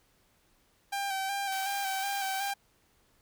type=tone with vibrato; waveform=sawtooth; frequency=784 Hz; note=G5; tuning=in tune; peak=-27 dBFS; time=0.92-2.54 s; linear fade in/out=10 ms; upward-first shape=square; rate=2.7 Hz; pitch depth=27 cents each way
type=high-pass noise; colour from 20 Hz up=white; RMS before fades=-43 dBFS; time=1.52-2.51 s; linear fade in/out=0 ms; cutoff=790 Hz; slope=48 dB/octave
effects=pink hiss -68 dBFS RMS until 3.21 s